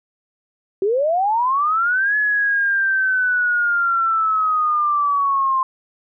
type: linear two-way sweep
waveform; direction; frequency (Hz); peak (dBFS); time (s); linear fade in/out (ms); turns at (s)
sine; up then down; 370 to 1707 to 1046; -15; 0.82-5.63; 2; 2.16
effects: none